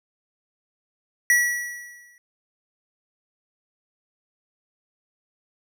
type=tone with exponential decay; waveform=square; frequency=1936 Hz; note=B6; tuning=35 cents flat; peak=-14 dBFS; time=1.3-2.18 s; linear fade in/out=1 ms; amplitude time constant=190 ms; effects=none